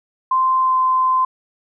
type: tone with pitch glide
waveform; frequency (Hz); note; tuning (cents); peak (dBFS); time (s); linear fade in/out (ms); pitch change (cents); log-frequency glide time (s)
sine; 1041 to 1033.8; C6 to C6; -9 to -21; -13; 0.31-1.25; 5; -12; 0.61-0.75
effects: none